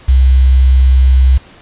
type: tone with quantisation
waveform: sine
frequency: 64.9 Hz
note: C2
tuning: 13 cents flat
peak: -4 dBFS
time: 0.08-1.38 s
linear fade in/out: 10 ms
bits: 5
effects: pink hiss -40 dBFS RMS until 1.61 s + resampled to 8000 Hz